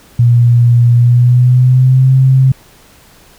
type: tone with pitch glide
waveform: sine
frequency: 119.6 to 131.94 Hz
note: A#2 to C3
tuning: +45 to +15 cents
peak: -4 dBFS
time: 0.19-2.52 s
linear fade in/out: 5 ms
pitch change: +170 cents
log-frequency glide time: 0.95-2.13 s
effects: pink hiss -43 dBFS RMS until 3.38 s